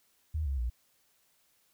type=tone with pitch steps; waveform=sine; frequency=77.78 / 68.1 / 59.63 Hz; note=D#2 / C#2 / A#1; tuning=0 / -30 / +40 cents; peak=-29 dBFS; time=0.34-0.7 s; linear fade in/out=10 ms; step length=120 ms; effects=white hiss -70 dBFS RMS until 1.73 s